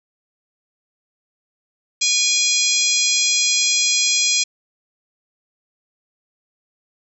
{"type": "harmonic tone with a mistuned harmonic", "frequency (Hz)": 830.6, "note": "G#5", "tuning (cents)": 0, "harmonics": [3, 4, 5, 6, 7, 8, 9], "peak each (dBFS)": [-23, -23, -23, -23, -23, -23, -23], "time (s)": [2.01, 4.44], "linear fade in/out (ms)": 10, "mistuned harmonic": 3, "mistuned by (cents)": -41, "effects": []}